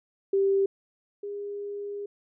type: tone pair in turn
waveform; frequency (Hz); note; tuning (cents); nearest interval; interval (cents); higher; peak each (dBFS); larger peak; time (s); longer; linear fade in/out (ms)
sine; 392 / 406.7; G4 / G#4; 0 / -36; minor second; 64; second; -20 / -32; first; 0.33-0.66 / 1.23-2.06; second; 5
effects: none